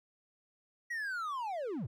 triangle linear sweep, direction down, 1937 to 88.8 Hz, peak -33 dBFS, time 0.9-1.87 s, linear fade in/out 10 ms, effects none

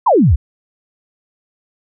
sine exponential sweep, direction down, 1108.7 to 58.3 Hz, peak -7 dBFS, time 0.06-0.36 s, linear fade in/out 10 ms, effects none

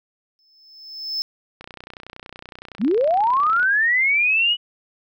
triangle tone with exponential growth, 5250 Hz, E8, 8 cents flat, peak -19 dBFS, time 0.39-1.22 s, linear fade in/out 0 ms, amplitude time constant 180 ms
click train, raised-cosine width 0.3 ms, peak -21 dBFS, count 63, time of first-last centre 1.61-3.63 s, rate 30.7 Hz
sine linear sweep, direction up, 168.9 to 2960 Hz, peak -15 dBFS, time 2.79-4.57 s, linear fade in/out 50 ms
effects none

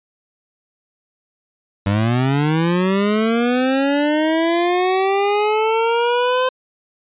25% pulse linear sweep, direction up, 96.7 to 516 Hz, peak -11 dBFS, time 1.86-6.49 s, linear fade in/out 5 ms, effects resampled to 8000 Hz

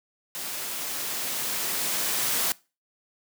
white noise with level ramp, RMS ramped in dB -34 to -25 dBFS, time 0.35-2.52 s, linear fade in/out 0 ms, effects noise-tail reverb RT60 0.3 s tail -22 dB re dry + high-pass 150 Hz 12 dB/octave

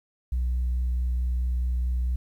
sine tone with vibrato, 61.74 Hz, B1, in tune, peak -21 dBFS, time 0.32-2.16 s, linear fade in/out 5 ms, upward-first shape triangle, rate 4.6 Hz, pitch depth 14 cents each way, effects tanh soft clip ceiling -21 dBFS + 10-bit

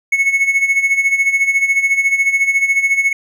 triangle tone with tremolo, 2200 Hz, C#7, 14 cents flat, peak -7 dBFS, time 0.12-3.13 s, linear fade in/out 5 ms, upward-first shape sine, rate 14 Hz, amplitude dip 70%, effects none

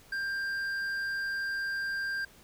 triangle tone with hard clipping, 1588 Hz, G6, 22 cents sharp, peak -32 dBFS, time 0.12-2.25 s, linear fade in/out 5 ms, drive 9 dB, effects pink hiss -57 dBFS RMS until 2.43 s

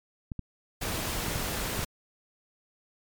clicks, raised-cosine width 5 ms, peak -22 dBFS, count 6, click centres 0.318 / 0.393 / 1.283 / 1.359 / 1.793 / 1.831 s
pink noise, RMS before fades -32 dBFS, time 0.81-1.85 s, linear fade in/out 10 ms
effects MP3 96 kbps

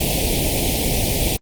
pink band-stop noise, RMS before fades -19 dBFS, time 0-1.37 s, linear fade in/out 10 ms, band 790 to 2200 Hz, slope 48 dB/octave, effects Opus 32 kbps

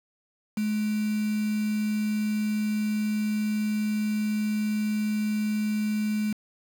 sine tone with quantisation, 212.4 Hz, G#3, 39 cents sharp, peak -24 dBFS, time 0.57-6.33 s, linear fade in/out 5 ms, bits 6, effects none

